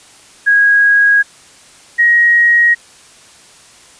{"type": "tone pair in turn", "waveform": "sine", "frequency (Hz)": [1647, 1889], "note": ["G#6", "A#6"], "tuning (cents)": [-15, 22], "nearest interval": "major second", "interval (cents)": 237, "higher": "second", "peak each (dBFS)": -6, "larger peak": "neither", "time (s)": [[0.46, 1.23], [1.98, 2.75]], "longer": "neither", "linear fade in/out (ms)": 20, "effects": ["white hiss -42 dBFS RMS until 3.99 s", "resampled to 22050 Hz"]}